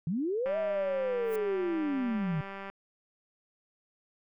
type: linear two-way sweep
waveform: sine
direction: up then down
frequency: 146.8 to 647 to 146.8 Hz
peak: -28 dBFS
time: 0.07-2.41 s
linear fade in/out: 2 ms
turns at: 0.58 s
type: click train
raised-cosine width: 0.5 ms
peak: -27 dBFS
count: 440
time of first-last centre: 0.46-2.7 s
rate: 196 Hz
type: noise with exponential growth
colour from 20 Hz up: violet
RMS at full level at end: -41 dBFS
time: 1.23-1.36 s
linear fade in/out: 5 ms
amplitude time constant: 28 ms
effects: none